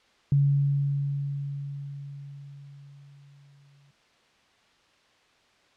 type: tone with exponential decay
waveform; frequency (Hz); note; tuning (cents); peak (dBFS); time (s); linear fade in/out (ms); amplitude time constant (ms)
sine; 140.9; C#3; +29; -17; 0.32-3.91; 2; 780
effects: white hiss -62 dBFS RMS until 5.76 s + low-pass 4000 Hz 12 dB/octave